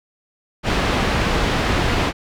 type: low-pass noise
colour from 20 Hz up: pink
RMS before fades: -19 dBFS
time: 0.63-2.13 s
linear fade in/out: 50 ms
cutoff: 3400 Hz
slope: 12 dB/octave
effects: none